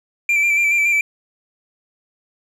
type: tone with vibrato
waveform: triangle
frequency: 2349 Hz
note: D7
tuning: in tune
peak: -12 dBFS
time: 0.29-1.01 s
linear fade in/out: 2 ms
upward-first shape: square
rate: 7.1 Hz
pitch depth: 26 cents each way
effects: resampled to 32000 Hz